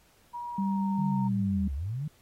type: tone with pitch glide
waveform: sine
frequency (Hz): 958 to 924.8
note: A#5 to A#5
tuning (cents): +47 to -14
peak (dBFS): -34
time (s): 0.33-1.29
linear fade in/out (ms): 20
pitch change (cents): -61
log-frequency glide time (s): 0.53-0.9
type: tone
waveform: sine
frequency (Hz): 196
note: G3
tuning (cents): 0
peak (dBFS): -26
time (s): 0.58-1.68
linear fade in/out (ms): 5
type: linear two-way sweep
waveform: sine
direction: down then up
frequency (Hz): 159.3 to 65.7 to 159.3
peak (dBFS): -30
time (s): 0.98-2.08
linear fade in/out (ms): 5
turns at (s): 1.75
effects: pink hiss -63 dBFS RMS until 2.21 s + AAC 48 kbps